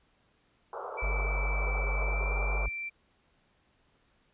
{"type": "band-pass noise", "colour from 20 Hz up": "pink", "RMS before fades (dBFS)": -39, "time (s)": [0.73, 2.66], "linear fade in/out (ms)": 2, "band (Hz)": [390, 1400], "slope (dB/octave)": 96}
{"type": "tone with pitch glide", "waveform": "sine", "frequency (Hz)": [2317, 2347], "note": ["D7", "D7"], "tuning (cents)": [-24, -2], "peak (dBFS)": -34, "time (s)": [0.97, 2.9], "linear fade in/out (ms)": 20, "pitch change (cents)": 22, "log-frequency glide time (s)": [1.99, 2.27]}
{"type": "tone", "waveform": "triangle", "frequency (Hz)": 49, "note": "G1", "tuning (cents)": 0, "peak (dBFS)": -26, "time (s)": [1.02, 2.69], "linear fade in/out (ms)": 10}
{"effects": ["pink hiss -69 dBFS RMS until 4.33 s", "resampled to 8000 Hz"]}